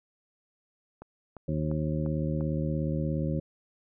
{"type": "click train", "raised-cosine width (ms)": 1, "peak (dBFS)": -29, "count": 5, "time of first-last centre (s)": [1.02, 2.409], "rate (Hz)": 2.88}
{"type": "harmonic tone", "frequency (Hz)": 77, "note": "D#2", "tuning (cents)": -17, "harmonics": [1, 2, 3, 4, 5, 7], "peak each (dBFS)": [-35, -29, -35, -36, -41, -37], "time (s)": [1.48, 3.4], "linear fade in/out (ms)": 5}
{"effects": []}